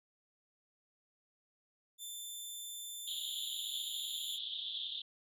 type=tone; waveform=15% pulse; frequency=3545 Hz; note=A7; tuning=12 cents sharp; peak=-36 dBFS; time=1.98-4.39 s; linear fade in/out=50 ms
type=band-pass noise; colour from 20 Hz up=white; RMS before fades=-42 dBFS; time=3.07-5.02 s; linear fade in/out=5 ms; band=3200 to 3700 Hz; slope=96 dB/octave
effects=none